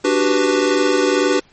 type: chord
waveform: square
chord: G major seventh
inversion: second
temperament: equal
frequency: 293.7 / 370 / 392 / 493.9 Hz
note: D4 / F#4 / G4 / B4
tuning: 0 / 0 / 0 / 0 cents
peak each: -20 dBFS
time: 0.04-1.4 s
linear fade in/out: 10 ms
effects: pink hiss -52 dBFS RMS until 1.52 s + MP3 32 kbps